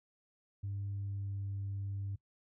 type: tone with pitch glide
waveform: sine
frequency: 99.8 to 99 Hz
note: G2 to G2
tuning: +32 to +18 cents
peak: -35 dBFS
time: 0.63-2.16 s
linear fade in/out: 10 ms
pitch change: -14 cents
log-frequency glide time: 0.92-1.38 s
effects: noise-tail reverb RT60 0.1 s tail -20 dB re dry + tanh soft clip ceiling -33 dBFS

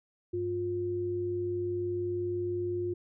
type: tone pair together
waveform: sine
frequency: 99.8 / 354 Hz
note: G2 / F4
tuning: +32 / +23 cents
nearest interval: octave + minor seventh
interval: 2191 cents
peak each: -38 / -30 dBFS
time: 0.33-2.94 s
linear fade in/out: 10 ms
effects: none

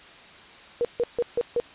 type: tone bursts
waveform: sine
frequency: 477.7 Hz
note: A#4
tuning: 42 cents sharp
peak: -20 dBFS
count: 5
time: 0.81-1.6 s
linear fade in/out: 0 ms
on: 38 ms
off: 150 ms
effects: white hiss -47 dBFS RMS until 1.74 s + resampled to 8000 Hz

